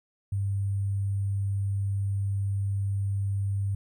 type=tone with sample-and-hold; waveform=sine; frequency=98.9 Hz; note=G2; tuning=16 cents sharp; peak=-25 dBFS; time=0.32-3.75 s; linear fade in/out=5 ms; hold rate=8820 Hz; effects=none